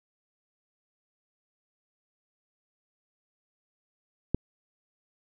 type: click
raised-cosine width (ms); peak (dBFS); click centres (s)
3; -11; 4.346
effects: none